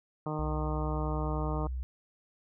harmonic tone, 153.3 Hz, D#3, 25 cents flat, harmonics 1 / 2 / 3 / 4 / 5 / 6 / 7 / 8, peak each -35 / -38 / -40 / -41 / -42 / -43 / -43 / -44 dBFS, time 0.26-1.67 s, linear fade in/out 2 ms
sine tone, 63.3 Hz, B1, 43 cents sharp, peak -32 dBFS, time 0.39-1.83 s, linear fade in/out 0 ms
effects none

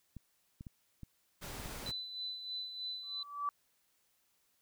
clicks, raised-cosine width 5 ms, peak -34 dBFS, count 7, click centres 0.167 / 0.609 / 0.668 / 1.033 / 1.599 / 1.659 / 1.891 s
pink noise, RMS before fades -45 dBFS, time 1.41-1.92 s, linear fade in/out 20 ms
sine tone with tremolo, 4003 Hz, B7, 23 cents sharp, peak -37 dBFS, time 1.86-3.23 s, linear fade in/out 2 ms, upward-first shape sine, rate 3.2 Hz, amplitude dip 55%
sine tone with exponential growth, 1154 Hz, D6, 31 cents flat, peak -30 dBFS, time 3.03-3.49 s, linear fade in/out 1 ms, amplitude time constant 100 ms
effects white hiss -75 dBFS RMS until 4.61 s

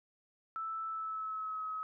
sine tone with pitch glide, 1318.5 to 1277.3 Hz, E6 to D#6, 0 to +45 cents, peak -36 dBFS, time 0.56-1.83 s, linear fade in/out 0 ms, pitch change -55 cents, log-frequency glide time 0.87-1.63 s, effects none

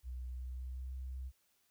sine tone with pitch glide, 62.4 to 64.56 Hz, B1 to C2, +19 to -23 cents, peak -40 dBFS, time 0.03-1.32 s, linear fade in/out 50 ms, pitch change +58 cents, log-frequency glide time 0.28-0.96 s, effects white hiss -75 dBFS RMS until 1.7 s

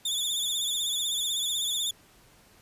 sawtooth tone with vibrato, 3510 Hz, A7, 5 cents flat, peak -24 dBFS, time 0.05-1.91 s, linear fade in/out 5 ms, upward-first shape sine, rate 16 Hz, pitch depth 74 cents each way, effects pink hiss -58 dBFS RMS until 2.61 s + resampled to 32000 Hz

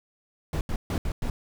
brown noise bursts at uneven times, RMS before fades -27 dBFS, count 5, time 0.53-0.61 / 0.69-0.76 / 0.9-0.98 / 1.05-1.12 / 1.22-1.3 s, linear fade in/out 2 ms, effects none

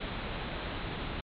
pink low-pass noise, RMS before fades -37 dBFS, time 0-1.21 s, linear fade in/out 10 ms, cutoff 4000 Hz, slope 96 dB/octave, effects MP3 96 kbps

